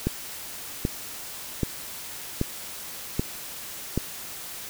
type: click train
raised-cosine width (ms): 3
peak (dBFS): -10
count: 6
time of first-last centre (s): 0.07-3.976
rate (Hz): 1.28
effects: white hiss -38 dBFS RMS until 4.69 s